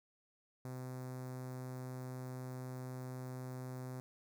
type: tone with notch filter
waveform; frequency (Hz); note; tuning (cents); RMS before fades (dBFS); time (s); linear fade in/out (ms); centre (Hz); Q
sawtooth; 128; C3; -38; -45; 0.65-4; 0; 3000; 0.57
effects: none